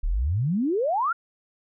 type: exponential sweep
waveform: sine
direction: up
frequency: 32.7 to 1450 Hz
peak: -21 dBFS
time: 0.03-1.13 s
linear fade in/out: 10 ms
effects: none